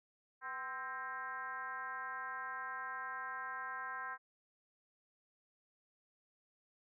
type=tone with frequency modulation; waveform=sine; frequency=1314 Hz; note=E6; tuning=6 cents flat; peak=-40 dBFS; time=0.41-4.18 s; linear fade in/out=50 ms; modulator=273 Hz; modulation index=1.7; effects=none